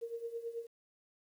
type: tone with tremolo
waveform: sine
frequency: 464.4 Hz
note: A#4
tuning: 7 cents flat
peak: -35 dBFS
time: 0.01-0.67 s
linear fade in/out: 20 ms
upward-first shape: triangle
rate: 9.2 Hz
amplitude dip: 85%
effects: 11-bit